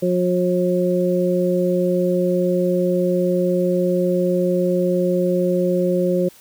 harmonic tone, 180 Hz, F#3, 47 cents flat, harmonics 1 / 2 / 3, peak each -20 / -20 / -20 dBFS, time 0.02-6.29 s, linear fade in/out 10 ms, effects white hiss -48 dBFS RMS until 6.4 s

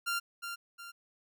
sawtooth tone with echo, 1389 Hz, F6, 10 cents flat, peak -27 dBFS, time 0.06-0.2 s, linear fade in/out 20 ms, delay 360 ms, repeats 2, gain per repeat -7 dB, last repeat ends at 0.92 s, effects none

